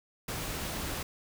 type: noise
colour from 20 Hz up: pink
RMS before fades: -36 dBFS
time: 0.28-1.03 s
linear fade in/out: 5 ms
effects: none